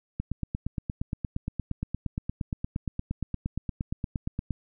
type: click train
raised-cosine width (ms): 5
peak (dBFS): -17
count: 38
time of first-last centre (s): 0.2-4.507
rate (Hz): 8.59
effects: none